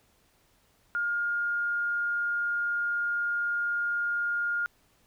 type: tone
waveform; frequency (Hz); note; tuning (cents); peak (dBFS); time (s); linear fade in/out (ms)
sine; 1416; F6; +23; -26; 0.95-4.66; 0
effects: pink hiss -66 dBFS RMS until 5.06 s